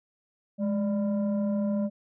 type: tone pair together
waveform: sine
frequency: 207.7 / 589.5 Hz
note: G#3 / D5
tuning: 0 / +6 cents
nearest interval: octave + tritone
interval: 1806 cents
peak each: -23 / -30 dBFS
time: 0.58-1.9 s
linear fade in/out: 50 ms
effects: tanh soft clip ceiling -22 dBFS